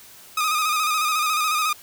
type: tone with vibrato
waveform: sawtooth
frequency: 1241 Hz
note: D#6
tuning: 5 cents flat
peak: -16 dBFS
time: 0.37-1.73 s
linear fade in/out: 5 ms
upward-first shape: square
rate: 14 Hz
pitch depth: 41 cents each way
effects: white hiss -46 dBFS RMS until 1.82 s